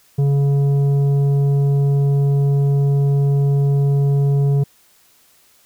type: tone with tanh clipping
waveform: triangle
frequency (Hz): 140.5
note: C#3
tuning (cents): +24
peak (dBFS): -14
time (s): 0.18-4.64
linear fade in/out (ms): 10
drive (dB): 12
effects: white hiss -54 dBFS RMS until 5.65 s